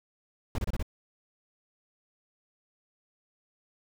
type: noise bursts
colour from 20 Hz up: brown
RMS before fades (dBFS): -29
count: 5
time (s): 0.55-0.827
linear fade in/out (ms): 2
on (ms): 33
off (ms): 28
effects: none